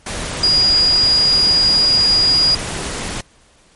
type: tone in noise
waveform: sine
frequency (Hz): 4873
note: D#8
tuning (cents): -37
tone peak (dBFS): -10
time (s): 0.43-2.55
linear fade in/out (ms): 5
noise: pink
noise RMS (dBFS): -24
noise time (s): 0.06-3.21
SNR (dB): +11
effects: pink hiss -51 dBFS RMS until 3.75 s + MP3 48 kbps